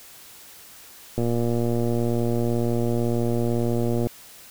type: click train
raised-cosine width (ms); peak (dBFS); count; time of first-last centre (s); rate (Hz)
2; -12; 342; 1.18-4.07; 118
effects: white hiss -46 dBFS RMS until 4.5 s